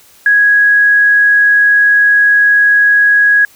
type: tone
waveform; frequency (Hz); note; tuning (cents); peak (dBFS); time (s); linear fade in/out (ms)
sine; 1661.2; G#6; 0; -5; 0.26-3.45; 2
effects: white hiss -44 dBFS RMS until 3.55 s